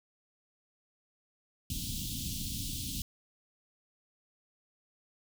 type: band-stop noise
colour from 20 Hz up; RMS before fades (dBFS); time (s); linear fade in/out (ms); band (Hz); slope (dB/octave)
pink; -37; 1.7-3.02; 2; 280 to 3000; 48
effects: none